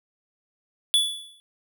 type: tone with exponential decay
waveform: square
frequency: 3437 Hz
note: A7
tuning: 41 cents flat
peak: -15 dBFS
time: 0.94-1.4 s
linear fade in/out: 0 ms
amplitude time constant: 98 ms
effects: none